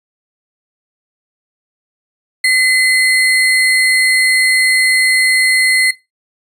sine tone with sample-and-hold, 2037 Hz, C7, 47 cents flat, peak -8 dBFS, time 2.44-5.91 s, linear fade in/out 5 ms, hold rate 6300 Hz, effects noise-tail reverb RT60 0.2 s tail -17 dB re dry + resampled to 32000 Hz

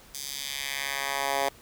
10% pulse tone with high-pass filter sweep, 138.59 Hz, C#3, in tune, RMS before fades -31 dBFS, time 0.14-1.49 s, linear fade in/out 5 ms, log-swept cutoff 5700 to 620 Hz, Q 1.2, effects pink hiss -53 dBFS RMS until 1.61 s

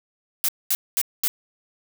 blue noise bursts, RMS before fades -21 dBFS, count 4, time 0.44-1.28 s, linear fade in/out 0 ms, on 45 ms, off 220 ms, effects none

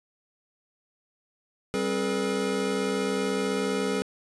square tone cluster, 194.2 / 268.4 / 424.1 / 484.2 Hz, G3 / C4 / G#4 / B4, -16 / +44 / +36 / -34 cents, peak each -32 / -33 / -30 / -32 dBFS, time 1.74-4.02 s, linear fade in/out 0 ms, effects resampled to 24000 Hz + 10-bit

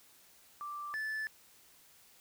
sine / triangle tone pair in turn, 1174.7 / 1745.4 Hz, D6 / A6, 0 / -14 cents, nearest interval perfect fifth, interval 686 cents, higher second, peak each -39 / -33 dBFS, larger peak second, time 0.61-0.94 / 0.94-1.27 s, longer neither, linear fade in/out 0 ms, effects white hiss -62 dBFS RMS until 2.2 s

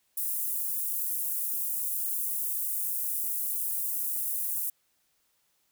pink high-pass noise, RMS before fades -31 dBFS, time 0.17-4.7 s, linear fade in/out 5 ms, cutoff 11000 Hz, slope 24 dB/octave, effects white hiss -72 dBFS RMS until 5.71 s

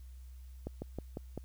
slowing click train, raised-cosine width 2 ms, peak -25 dBFS, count 5, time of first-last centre 0.67-1.376 s, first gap 150 ms, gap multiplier 1.11, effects added 63 Hz sine -47 dBFS peak until 1.44 s + white hiss -69 dBFS RMS until 1.44 s

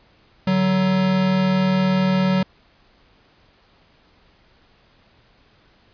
square tone pair together, 147.9 / 187.69 Hz, D3 / F#3, +13 / +25 cents, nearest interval major third, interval 412 cents, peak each -26 / -17 dBFS, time 0.47-2.43 s, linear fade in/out 5 ms, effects pink hiss -56 dBFS RMS until 5.93 s + resampled to 11025 Hz

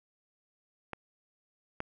clicks, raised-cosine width 0.5 ms, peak -22 / -19 dBFS, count 2, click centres 0.933 / 1.804 s, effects none

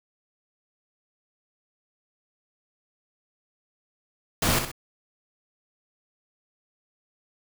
pink noise with echo, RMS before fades -23 dBFS, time 4.42-4.59 s, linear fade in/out 5 ms, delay 63 ms, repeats 2, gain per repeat -7 dB, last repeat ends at 4.716 s, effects none

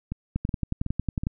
two click trains, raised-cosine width 5 ms, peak -17 / -13 dBFS, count 4 / 11, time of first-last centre 0.12-1.235 / 0.36-1.269 s, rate 2.69 / 11 Hz, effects none

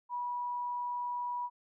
sine tone, 974 Hz, B5, 24 cents flat, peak -33 dBFS, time 0.09-1.5 s, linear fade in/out 50 ms, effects none

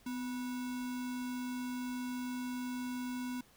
sine tone with sample-and-hold, 251.2 Hz, B3, 30 cents sharp, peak -36 dBFS, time 0.06-3.41 s, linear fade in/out 5 ms, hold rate 1225 Hz, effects pink hiss -64 dBFS RMS until 3.56 s

